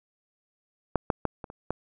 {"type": "clicks", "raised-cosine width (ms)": 1, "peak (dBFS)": [-8, -8, -11, -23, -27, -13], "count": 6, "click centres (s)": [0.957, 1.102, 1.253, 1.442, 1.501, 1.706], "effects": []}